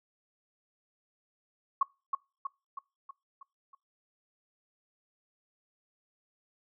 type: tone with echo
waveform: sine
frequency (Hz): 1101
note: C#6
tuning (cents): -12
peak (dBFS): -21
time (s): 1.81-1.83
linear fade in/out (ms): 5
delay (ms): 320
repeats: 6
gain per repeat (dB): -5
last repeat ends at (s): 3.75
effects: noise-tail reverb RT60 0.3 s tail -24 dB re dry